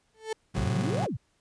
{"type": "tone with exponential growth", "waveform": "35% pulse", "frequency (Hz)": 440, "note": "A4", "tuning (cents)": 0, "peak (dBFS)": -25, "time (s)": [0.14, 0.33], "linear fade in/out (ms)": 5, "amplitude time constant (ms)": 40}
{"type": "chord", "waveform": "40% pulse", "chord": "F# diminished", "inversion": "first", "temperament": "just", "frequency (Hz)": [111, 133.2, 185], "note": ["A2", "C3", "F#3"], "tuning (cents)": [16, 31, 0], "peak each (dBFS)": -31, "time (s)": [0.54, 1.07], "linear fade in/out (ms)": 20}
{"type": "exponential two-way sweep", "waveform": "sine", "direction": "up then down", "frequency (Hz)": [47.73, 863, 90.2], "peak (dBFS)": -29, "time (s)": [0.57, 1.17], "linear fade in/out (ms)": 10, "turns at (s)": 1.04}
{"effects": ["pink hiss -70 dBFS RMS until 1.4 s", "resampled to 22050 Hz"]}